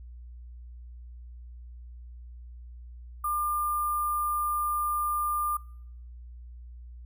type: tone with sample-and-hold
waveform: sine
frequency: 1200 Hz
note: D6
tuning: 37 cents sharp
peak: -26 dBFS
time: 3.24-5.57 s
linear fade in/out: 5 ms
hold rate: 11025 Hz
effects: noise-tail reverb RT60 0.7 s tail -25 dB re dry + added 60 Hz sine -42 dBFS peak until 7.05 s